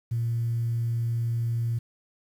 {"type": "tone", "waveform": "sine", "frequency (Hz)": 116.54, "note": "A#2", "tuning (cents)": 0, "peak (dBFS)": -23, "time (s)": [0.11, 1.79], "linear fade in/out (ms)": 10, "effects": ["tanh soft clip ceiling -20 dBFS", "9-bit"]}